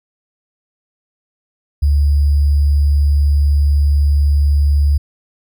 sine tone with sample-and-hold, 72 Hz, D2, 34 cents flat, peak -9 dBFS, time 1.82-4.98 s, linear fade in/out 10 ms, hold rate 4900 Hz, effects none

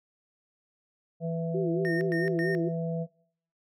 harmonic tone, 165.6 Hz, E3, 8 cents sharp, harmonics 1 / 3 / 4, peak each -30 / -35 / -36 dBFS, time 1.2-3.07 s, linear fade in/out 50 ms
sine tone with vibrato, 360 Hz, F#4, 47 cents flat, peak -27 dBFS, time 1.54-2.69 s, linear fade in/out 10 ms, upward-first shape sine, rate 4.4 Hz, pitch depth 140 cents each way
triangle tone bursts, 1832 Hz, A#6, 31 cents flat, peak -30 dBFS, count 3, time 1.85-2.55 s, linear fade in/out 0 ms, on 160 ms, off 110 ms
effects noise-tail reverb RT60 0.6 s tail -22 dB re dry

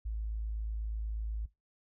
sine tone, 54.1 Hz, A1, 29 cents flat, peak -33 dBFS, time 0.05-1.46 s, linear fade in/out 10 ms, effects noise-tail reverb RT60 0.2 s tail -19 dB re dry

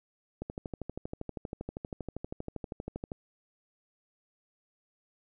click train, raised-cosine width 2 ms, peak -23 dBFS, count 35, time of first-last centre 0.42-3.118 s, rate 12.6 Hz, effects none

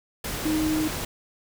sine tone in noise, 311.1 Hz, D#4, in tune, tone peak -22 dBFS, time 0.45-0.88 s, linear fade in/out 5 ms, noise pink, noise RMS -31 dBFS, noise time 0.24-1.05 s, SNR +6 dB, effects none

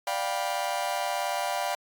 40% pulse chord, G dominant seventh, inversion second, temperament just, 588 / 705.6 / 784 / 980 Hz, D5 / F5 / G5 / B5, +2 / +18 / 0 / -14 cents, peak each -33 / -31 / -32 / -33 dBFS, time 0.07-1.75 s, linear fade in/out 2 ms, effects AAC 64 kbps

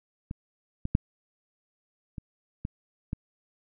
clicks, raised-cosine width 5 ms, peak -22 / -18 / -8 / -24 / -19 / -18 dBFS, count 6, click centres 0.311 / 0.854 / 0.951 / 2.182 / 2.651 / 3.131 s, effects none

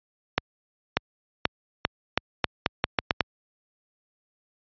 accelerating click train, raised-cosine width 0.3 ms, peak -3 dBFS, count 11, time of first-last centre 0.38-3.207 s, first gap 590 ms, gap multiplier 0.82, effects high-pass 60 Hz 12 dB/octave + resampled to 11025 Hz

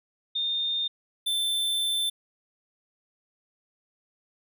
sine / square tone pair in turn, 3638 / 3543 Hz, A#7 / A7, -43 / +11 cents, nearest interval unison, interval 46 cents, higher first, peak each -25 dBFS, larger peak neither, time 0.35-0.88 / 1.26-2.1 s, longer second, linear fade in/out 10 ms, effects none

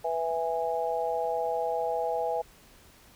sine chord, E major, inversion second, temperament just, 494.4 / 659.3 / 824.1 Hz, B4 / E5 / G#5, +2 / 0 / -14 cents, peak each -31 dBFS, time 0.04-2.42 s, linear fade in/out 10 ms, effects pink hiss -56 dBFS RMS until 3.15 s

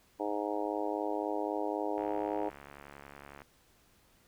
harmonic tone, 103.83 Hz, G#2, in tune, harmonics 3 / 4 / 5 / 6 / 7 / 8 / 9, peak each -37 / -38 / -39 / -40 / -40 / -41 / -42 dBFS, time 0.19-2.5 s, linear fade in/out 20 ms
click train, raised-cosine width 0.5 ms, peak -33 dBFS, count 103, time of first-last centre 1.98-3.419 s, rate 70.9 Hz
effects pink hiss -66 dBFS RMS until 4.27 s

